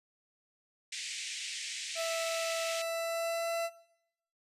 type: band-pass noise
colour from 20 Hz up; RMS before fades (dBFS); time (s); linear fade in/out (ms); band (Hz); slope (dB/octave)
pink; -40; 0.92-2.82; 5; 2000 to 8600; 48
type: tone with pitch glide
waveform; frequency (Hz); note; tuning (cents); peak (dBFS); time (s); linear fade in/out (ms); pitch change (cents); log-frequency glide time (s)
40% pulse; 659.3 to 670.8; E5 to E5; 0 to +30; -31; 1.95-3.7; 50; +30; 2.64-3.49
effects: noise-tail reverb RT60 0.8 s tail -19 dB re dry + resampled to 32000 Hz